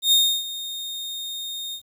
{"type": "tone with ADSR envelope", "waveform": "40% pulse", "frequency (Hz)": 3687, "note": "A#7", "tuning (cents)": -20, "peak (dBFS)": -12, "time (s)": [0.02, 1.82], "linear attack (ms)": 100, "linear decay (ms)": 310, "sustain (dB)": -16, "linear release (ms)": 84, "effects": ["9-bit"]}